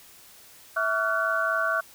sine tone cluster, 655 / 1141 / 1396 / 1500 Hz, E5 / C#6 / F6 / F#6, -11 / +50 / -1 / +23 cents, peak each -29 / -29 / -28 / -27 dBFS, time 0.76-1.81 s, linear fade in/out 10 ms, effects white hiss -51 dBFS RMS until 1.94 s

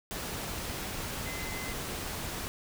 sine tone in noise, 2052 Hz, C7, 34 cents flat, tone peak -42 dBFS, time 1.26-1.73 s, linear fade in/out 0 ms, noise pink, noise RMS -37 dBFS, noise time 0.11-2.48 s, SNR -8 dB, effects none

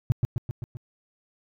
triangle tone with echo, 121.1 Hz, B2, 34 cents flat, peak -12 dBFS, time 0.1-0.12 s, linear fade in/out 0 ms, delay 130 ms, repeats 5, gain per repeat -4 dB, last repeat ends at 0.77 s, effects tanh soft clip ceiling -14 dBFS

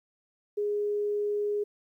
sine tone, 413.9 Hz, G#4, 6 cents flat, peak -26 dBFS, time 0.57-1.64 s, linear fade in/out 10 ms, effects 11-bit

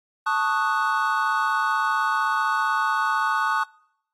triangle chord, D# half-diminished seventh, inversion second, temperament equal, 880 / 1108.7 / 1244.5 / 1480 Hz, A5 / C#6 / D#6 / F#6, 0 / 0 / 0 / 0 cents, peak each -24 dBFS, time 0.26-3.64 s, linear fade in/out 10 ms, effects noise-tail reverb RT60 0.8 s tail -26 dB re dry + AAC 48 kbps

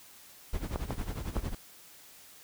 brown noise with tremolo, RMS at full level -32 dBFS, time 0.53-1.55 s, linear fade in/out 5 ms, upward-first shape sine, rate 11 Hz, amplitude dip 80%
clicks, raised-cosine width 1 ms, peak -19 dBFS, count 3, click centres 0.759 / 0.907 / 1.367 s
effects white hiss -54 dBFS RMS until 2.43 s

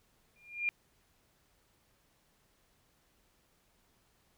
sine tone with exponential growth, 2406 Hz, D7, 41 cents sharp, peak -26 dBFS, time 0.36-0.69 s, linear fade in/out 0 ms, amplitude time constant 71 ms, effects pink hiss -71 dBFS RMS until 4.37 s

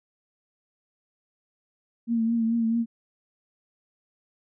sine tone with vibrato, 229.1 Hz, A#3, 30 cents flat, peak -21 dBFS, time 2.07-2.86 s, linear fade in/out 50 ms, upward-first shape triangle, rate 4.6 Hz, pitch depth 44 cents each way, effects none

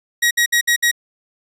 sawtooth tone bursts, 1899 Hz, A#6, 32 cents sharp, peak -9 dBFS, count 5, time 0.22-0.914 s, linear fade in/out 10 ms, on 90 ms, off 61 ms, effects resampled to 32000 Hz

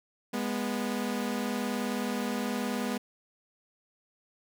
sawtooth tone pair together, 206 / 245 Hz, G#3 / B3, -14 / -14 cents, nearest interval minor third, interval 300 cents, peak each -29 / -28 dBFS, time 0.33-2.98 s, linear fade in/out 10 ms, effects none

